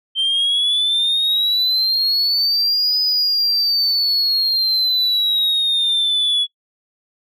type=exponential two-way sweep; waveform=sine; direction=up then down; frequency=3128 to 5000 to 3379 Hz; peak=-12 dBFS; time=0.15-6.47 s; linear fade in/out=50 ms; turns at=3 s; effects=noise-tail reverb RT60 0.1 s tail -21 dB re dry + tanh soft clip ceiling -13 dBFS